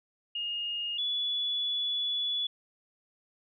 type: tone pair in turn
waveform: sine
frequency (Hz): 2847 / 3420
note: F7 / A7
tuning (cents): +33 / -50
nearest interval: minor third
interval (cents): 317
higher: second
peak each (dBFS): -31 / -28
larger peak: second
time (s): 0.35-0.98 / 0.98-2.47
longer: second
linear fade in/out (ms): 5
effects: none